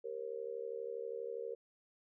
sine tone with amplitude modulation, 467.4 Hz, A#4, 5 cents sharp, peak -35 dBFS, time 0.04-1.55 s, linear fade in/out 10 ms, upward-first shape sine, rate 72.4 Hz, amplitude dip 100%, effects none

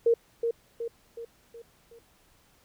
sine tone with echo, 464.7 Hz, A#4, 5 cents flat, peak -18 dBFS, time 0.06-0.14 s, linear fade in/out 5 ms, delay 370 ms, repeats 5, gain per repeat -6 dB, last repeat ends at 1.99 s, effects pink hiss -63 dBFS RMS until 2.64 s

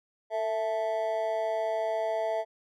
triangle tone with amplitude modulation, 659.3 Hz, E5, in tune, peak -21 dBFS, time 0.3-2.45 s, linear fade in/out 50 ms, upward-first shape sine, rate 214 Hz, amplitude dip 90%, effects none

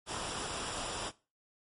pink noise with comb filter, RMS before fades -38 dBFS, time 0.06-1.12 s, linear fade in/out 50 ms, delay 0.47 ms, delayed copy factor -0.55, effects noise-tail reverb RT60 0.3 s tail -19 dB re dry + MP3 48 kbps

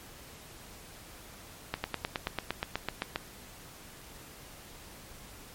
slowing click train, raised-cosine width 0.3 ms, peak -14 dBFS, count 13, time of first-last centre 1.74-3.159 s, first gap 100 ms, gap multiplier 1.03, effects pink hiss -50 dBFS RMS until 5.54 s + MP3 64 kbps

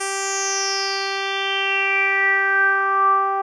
10% pulse tone with low-pass filter sweep, 391 Hz, G4, 4 cents flat, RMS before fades -20 dBFS, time 0-3.42 s, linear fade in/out 10 ms, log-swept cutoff 8500 to 950 Hz, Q 7.8, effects none

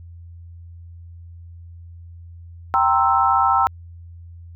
sine chord, C dominant seventh, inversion second, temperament equal, 784 / 932.3 / 1046.5 / 1318.5 Hz, G5 / Bb5 / C6 / E6, 0 / 0 / 0 / 0 cents, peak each -19 / -20 / -22 / -18 dBFS, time 2.74-3.67 s, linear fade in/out 0 ms, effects added 85 Hz sine -37 dBFS peak until 4.55 s

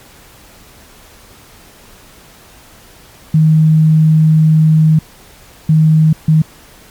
sine tone bursts at uneven times, 157 Hz, D#3, 16 cents sharp, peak -5 dBFS, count 3, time 3.34-4.99 / 5.69-6.13 / 6.28-6.42 s, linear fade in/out 5 ms, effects pink hiss -41 dBFS RMS until 6.9 s + MP3 96 kbps

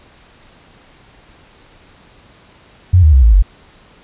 sine tone with pitch steps, 90.7 / 77.16 / 65.63 / 55.83 / 47.49 Hz, F#2 / D#2 / C2 / A1 / F#1, -34 / -14 / +6 / +26 / +46 cents, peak -4 dBFS, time 2.93-3.425 s, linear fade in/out 10 ms, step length 99 ms, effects pink hiss -46 dBFS RMS until 4.03 s + resampled to 8000 Hz

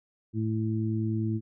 harmonic tone, 110 Hz, A2, in tune, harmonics 1 / 2 / 3, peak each -28 / -31 / -33 dBFS, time 0.33-1.41 s, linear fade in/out 50 ms, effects none

